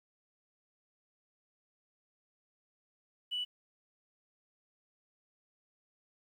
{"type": "tone", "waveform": "sine", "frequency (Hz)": 2960, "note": "F#7", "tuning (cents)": 0, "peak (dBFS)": -32, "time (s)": [3.31, 3.45], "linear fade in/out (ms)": 20, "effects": ["tanh soft clip ceiling -28 dBFS", "11-bit"]}